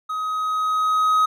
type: tone with level ramp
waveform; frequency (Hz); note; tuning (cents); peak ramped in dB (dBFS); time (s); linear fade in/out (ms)
triangle; 1263; D#6; +26; -22 to -12; 0.09-1.26; 10
effects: none